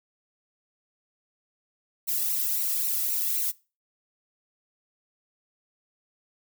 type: noise with flanger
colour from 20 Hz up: violet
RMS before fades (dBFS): -27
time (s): 2.07-3.52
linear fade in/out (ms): 20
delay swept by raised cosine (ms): 0.59 to 1.36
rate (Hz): 3.8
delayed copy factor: -0.9
effects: noise-tail reverb RT60 0.3 s tail -21 dB re dry